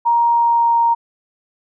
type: tone with pitch glide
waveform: sine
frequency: 939 to 932 Hz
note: A#5 to A#5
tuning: +12 to -1 cents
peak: -11 dBFS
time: 0.05-0.95 s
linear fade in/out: 20 ms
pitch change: -13 cents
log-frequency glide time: 0.31-0.78 s
effects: none

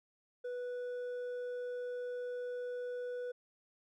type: tone with hard clipping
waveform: sine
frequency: 492.5 Hz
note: B4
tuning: 5 cents flat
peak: -39 dBFS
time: 0.44-3.32 s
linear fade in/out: 10 ms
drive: 4 dB
effects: none

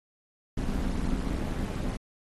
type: noise with amplitude modulation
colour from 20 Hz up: brown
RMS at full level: -26 dBFS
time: 0.57-1.97 s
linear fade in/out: 5 ms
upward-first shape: sine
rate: 222 Hz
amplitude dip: 90%
effects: AAC 32 kbps

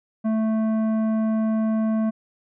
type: tone with tanh clipping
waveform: triangle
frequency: 220 Hz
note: A3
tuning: in tune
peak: -21 dBFS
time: 0.24-2.11 s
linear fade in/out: 20 ms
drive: 15 dB
effects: none

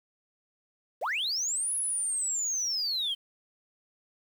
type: linear two-way sweep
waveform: sine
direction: up then down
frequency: 392 to 10610 to 3060 Hz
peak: -26 dBFS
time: 1.01-3.15 s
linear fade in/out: 20 ms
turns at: 1.75 s
effects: tanh soft clip ceiling -25 dBFS + 9-bit

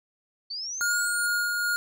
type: linear sweep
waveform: sine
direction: up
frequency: 4435 to 9470 Hz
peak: -31 dBFS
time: 0.5-1.27 s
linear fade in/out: 10 ms
type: tone with tremolo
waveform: square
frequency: 1428 Hz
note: F6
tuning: 38 cents sharp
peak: -24 dBFS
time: 0.81-1.76 s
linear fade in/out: 0 ms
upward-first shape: sine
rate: 2.4 Hz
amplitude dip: 25%
effects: none

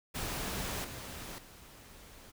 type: noise with level steps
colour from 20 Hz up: pink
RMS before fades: -37 / -44 / -54 dBFS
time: 0.14-2.32 s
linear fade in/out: 20 ms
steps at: 0.84 / 1.38 s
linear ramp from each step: 5 ms
effects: none

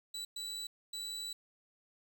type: tone bursts at uneven times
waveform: 35% pulse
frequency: 3951 Hz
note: B7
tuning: in tune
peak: -37 dBFS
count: 3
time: 0.14-0.25 / 0.36-0.67 / 0.93-1.33 s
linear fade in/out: 5 ms
effects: none

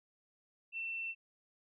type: tone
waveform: sine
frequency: 2689 Hz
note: E7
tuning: 34 cents sharp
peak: -37 dBFS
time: 0.72-1.15 s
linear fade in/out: 50 ms
effects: none

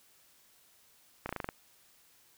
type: slowing click train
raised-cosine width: 0.5 ms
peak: -20 dBFS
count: 7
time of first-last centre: 1.26-1.489 s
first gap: 32 ms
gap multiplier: 1.07
effects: white hiss -64 dBFS RMS until 2.37 s

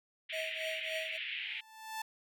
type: band-pass noise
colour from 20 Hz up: pink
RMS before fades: -40 dBFS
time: 0.29-1.61 s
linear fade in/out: 10 ms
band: 2000 to 3200 Hz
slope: 48 dB/octave
type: tone with tremolo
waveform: square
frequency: 638 Hz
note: D#5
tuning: 43 cents sharp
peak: -37 dBFS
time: 0.32-1.18 s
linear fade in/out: 20 ms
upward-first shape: triangle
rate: 3.5 Hz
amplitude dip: 95%
type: tone with exponential growth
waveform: sawtooth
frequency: 880 Hz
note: A5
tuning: in tune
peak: -32 dBFS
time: 1.37-2.02 s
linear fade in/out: 5 ms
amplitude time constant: 140 ms
effects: none

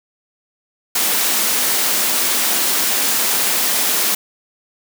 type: high-pass noise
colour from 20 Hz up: white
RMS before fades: -17 dBFS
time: 0.95-4.15 s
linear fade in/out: 5 ms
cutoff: 180 Hz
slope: 48 dB/octave
effects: none

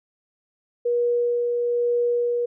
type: tone with tremolo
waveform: sine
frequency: 480 Hz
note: B4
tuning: 49 cents flat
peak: -18 dBFS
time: 0.85-2.46 s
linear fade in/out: 10 ms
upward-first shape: sine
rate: 1.1 Hz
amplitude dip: 25%
effects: none

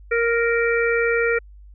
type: harmonic tone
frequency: 466.2 Hz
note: A#4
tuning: in tune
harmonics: 1 / 3 / 4 / 5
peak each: -19 / -24 / -25 / -26 dBFS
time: 0.11-1.39 s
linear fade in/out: 10 ms
effects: added 50 Hz sine -41 dBFS peak until 1.74 s

